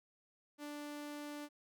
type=tone; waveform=sawtooth; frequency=293.7 Hz; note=D4; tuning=in tune; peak=-40 dBFS; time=0.58-1.49 s; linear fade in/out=50 ms; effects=none